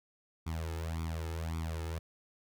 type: tone with flanger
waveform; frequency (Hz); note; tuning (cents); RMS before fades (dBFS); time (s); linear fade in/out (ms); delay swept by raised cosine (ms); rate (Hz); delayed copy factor
sawtooth; 81.4; E2; -21; -37; 0.46-1.99; 10; 0.86 to 2.36; 1.8; +0.9
effects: none